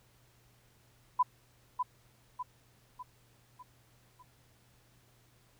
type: tone with echo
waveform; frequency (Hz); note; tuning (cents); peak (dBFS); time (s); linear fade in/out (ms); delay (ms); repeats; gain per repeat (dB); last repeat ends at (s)
sine; 999; B5; +20; -22; 1.19-1.23; 10; 600; 5; -6; 4.23
effects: added 120 Hz sine -67 dBFS peak until 5.59 s + pink hiss -67 dBFS RMS until 5.59 s